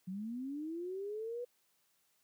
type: linear sweep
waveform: sine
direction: up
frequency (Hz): 178.6 to 493.9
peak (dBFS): -38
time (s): 0.07-1.45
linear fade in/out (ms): 10
effects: white hiss -75 dBFS RMS until 2.23 s + high-pass 100 Hz 12 dB/octave